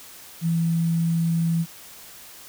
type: tone with sample-and-hold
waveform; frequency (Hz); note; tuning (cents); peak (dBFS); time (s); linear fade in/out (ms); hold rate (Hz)
sine; 166.2; E3; +15; -19; 0.41-1.66; 50; 8820
effects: white hiss -44 dBFS RMS until 2.48 s